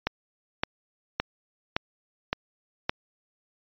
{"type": "click train", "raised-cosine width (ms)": 0.3, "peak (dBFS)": -8, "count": 6, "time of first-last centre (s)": [0.07, 2.895], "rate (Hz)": 1.77, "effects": ["resampled to 11025 Hz"]}